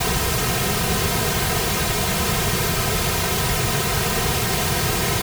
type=noise with comb filter; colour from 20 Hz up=pink; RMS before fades=-21 dBFS; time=0-5.22 s; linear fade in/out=10 ms; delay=3.5 ms; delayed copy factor=-1; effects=none